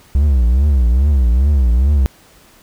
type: tone with vibrato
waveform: triangle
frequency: 65.41 Hz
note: C2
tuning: in tune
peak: -7 dBFS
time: 0.15-2.06 s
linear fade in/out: 0 ms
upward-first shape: triangle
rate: 2.4 Hz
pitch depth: 250 cents each way
effects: pink hiss -47 dBFS RMS until 2.62 s